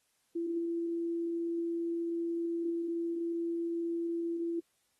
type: tone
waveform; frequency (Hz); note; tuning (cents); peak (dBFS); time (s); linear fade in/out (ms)
sine; 337.2; E4; +39; -31; 0.35-4.6; 10
effects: white hiss -75 dBFS RMS until 4.99 s + AAC 32 kbps